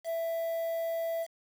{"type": "tone with quantisation", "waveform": "triangle", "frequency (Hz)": 662, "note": "E5", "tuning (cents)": 7, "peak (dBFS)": -28, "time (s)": [0.04, 1.27], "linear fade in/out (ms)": 50, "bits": 8, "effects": []}